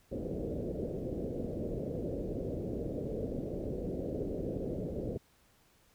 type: low-pass noise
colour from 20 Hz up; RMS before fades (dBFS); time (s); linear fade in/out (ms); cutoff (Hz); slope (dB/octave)
white; -37; 0.11-5.18; 10; 550; 48
effects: pink hiss -67 dBFS RMS until 5.94 s